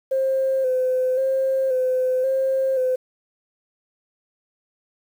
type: tone with vibrato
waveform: sine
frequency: 521 Hz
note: C5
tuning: 7 cents flat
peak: -17 dBFS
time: 0.11-2.96 s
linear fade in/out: 10 ms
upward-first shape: square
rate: 0.94 Hz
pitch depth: 32 cents each way
effects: tanh soft clip ceiling -13 dBFS + 8-bit